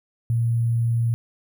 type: tone with sample-and-hold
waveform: sine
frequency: 116.54 Hz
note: A#2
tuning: in tune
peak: -18 dBFS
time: 0.3-1.14 s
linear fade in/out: 0 ms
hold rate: 11025 Hz
effects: none